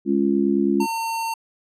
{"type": "harmonic tone", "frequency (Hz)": 69.3, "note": "C#2", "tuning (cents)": 0, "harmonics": [3, 4, 5], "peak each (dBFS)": [-21, -21, -21], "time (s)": [0.05, 0.87], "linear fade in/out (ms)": 50}
{"type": "tone", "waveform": "square", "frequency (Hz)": 908, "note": "A#5", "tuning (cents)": -46, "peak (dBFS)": -24, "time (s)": [0.8, 1.34], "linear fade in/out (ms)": 5}
{"effects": ["resampled to 32000 Hz"]}